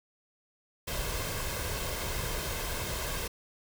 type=noise with comb filter; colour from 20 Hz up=pink; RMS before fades=-34 dBFS; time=0.87-3.28 s; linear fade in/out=10 ms; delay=1.9 ms; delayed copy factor=+0.5; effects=none